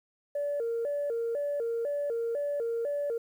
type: tone with vibrato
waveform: sine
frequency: 517 Hz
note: C5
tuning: 21 cents flat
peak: -27 dBFS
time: 0.35-3.18 s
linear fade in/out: 5 ms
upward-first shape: square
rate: 2 Hz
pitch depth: 190 cents each way
effects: tanh soft clip ceiling -25 dBFS + 10-bit